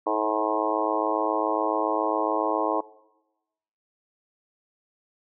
harmonic tone with a mistuned harmonic, 107.2 Hz, A2, 45 cents flat, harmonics 3 / 4 / 5 / 6 / 7 / 8 / 9 / 10, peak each -30 / -30 / -31 / -30 / -32 / -31 / -30 / -30 dBFS, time 0.06-2.81 s, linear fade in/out 10 ms, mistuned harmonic 4, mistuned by +29 cents, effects noise-tail reverb RT60 1.0 s tail -21 dB re dry

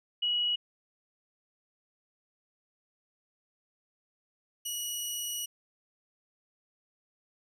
sine / 15% pulse tone pair in turn, 2916 / 2916 Hz, F#7 / F#7, -26 / -26 cents, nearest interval unison, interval 0 cents, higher neither, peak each -26 dBFS, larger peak neither, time 0.22-0.56 / 4.65-5.46 s, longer second, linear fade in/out 10 ms, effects none

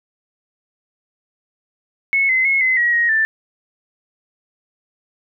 sine tone with pitch steps, 2194 / 2050 / 2175 / 2044 / 1907 / 1882 / 1771 Hz, C#7 / C7 / C#7 / C7 / A#6 / A#6 / A6, -18 / -36 / -33 / -41 / +39 / +16 / +11 cents, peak -13 dBFS, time 2.13-3.25 s, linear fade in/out 0 ms, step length 160 ms, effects none

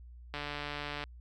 click train, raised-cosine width 0.3 ms, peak -22 dBFS, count 103, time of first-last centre 0.34-1.039 s, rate 146 Hz, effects added 60 Hz sine -48 dBFS peak until 1.2 s

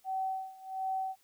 sine tone with tremolo, 762 Hz, G5, 49 cents flat, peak -30 dBFS, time 0.04-1.16 s, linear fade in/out 50 ms, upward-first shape sine, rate 1.4 Hz, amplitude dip 90%, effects white hiss -68 dBFS RMS until 1.23 s

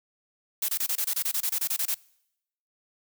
blue noise bursts, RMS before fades -27 dBFS, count 15, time 0.62-1.945 s, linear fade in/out 5 ms, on 65 ms, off 25 ms, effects noise-tail reverb RT60 0.8 s tail -24 dB re dry

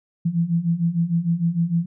sine beating tone pair, 164.9 / 171.5 Hz, E3 / F3, +1 / -31 cents, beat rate 6.6 Hz, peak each -23 / -20 dBFS, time 0.25-1.86 s, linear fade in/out 10 ms, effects none

